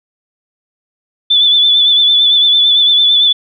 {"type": "tone with vibrato", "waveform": "sine", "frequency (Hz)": 3487, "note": "A7", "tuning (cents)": -16, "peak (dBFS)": -6, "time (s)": [1.3, 3.33], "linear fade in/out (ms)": 10, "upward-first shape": "sine", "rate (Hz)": 8.9, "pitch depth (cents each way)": 38, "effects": []}